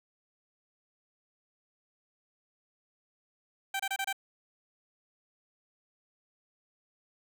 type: tone bursts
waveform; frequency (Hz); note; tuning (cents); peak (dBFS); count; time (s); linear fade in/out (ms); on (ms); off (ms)
15% pulse; 780; G5; -9; -24; 5; 3.74-4.128; 5; 56; 27
effects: none